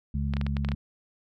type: harmonic tone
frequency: 70.2 Hz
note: C#2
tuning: 22 cents sharp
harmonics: 1 / 2 / 3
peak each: -28 / -31 / -33 dBFS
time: 0.14-0.75 s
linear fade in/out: 5 ms
type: clicks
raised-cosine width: 0.3 ms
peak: -19 dBFS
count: 8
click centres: 0.337 / 0.368 / 0.413 / 0.466 / 0.568 / 0.648 / 0.688 / 0.718 s
effects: none